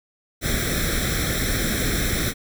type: noise with comb filter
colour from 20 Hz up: pink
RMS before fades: -23 dBFS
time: 0.41-2.34 s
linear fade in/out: 50 ms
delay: 0.53 ms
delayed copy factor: +0.9
effects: none